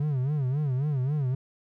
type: tone with vibrato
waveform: triangle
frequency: 138.59 Hz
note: C#3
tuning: in tune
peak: -22 dBFS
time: 0-1.35 s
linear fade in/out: 5 ms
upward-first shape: sine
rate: 3.7 Hz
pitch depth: 170 cents each way
effects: none